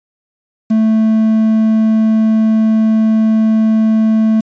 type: tone with quantisation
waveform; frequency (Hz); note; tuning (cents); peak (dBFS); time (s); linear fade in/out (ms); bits
triangle; 220; A3; 0; -6; 0.7-4.41; 10; 6
effects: resampled to 16000 Hz